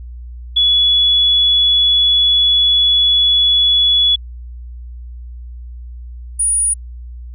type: tone pair in turn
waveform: sine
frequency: 3400 / 9617 Hz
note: G#7 / D9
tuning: +40 / +40 cents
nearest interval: octave + tritone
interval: 1800 cents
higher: second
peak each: -9 / -12 dBFS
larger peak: first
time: 0.56-4.16 / 6.39-6.74 s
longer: first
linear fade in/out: 10 ms
effects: added 60 Hz sine -28 dBFS peak until 7.34 s